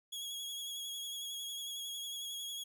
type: tone with vibrato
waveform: sawtooth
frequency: 3322 Hz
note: G#7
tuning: in tune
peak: -37 dBFS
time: 0.12-2.64 s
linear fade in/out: 10 ms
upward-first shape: sine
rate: 11 Hz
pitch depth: 27 cents each way
effects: none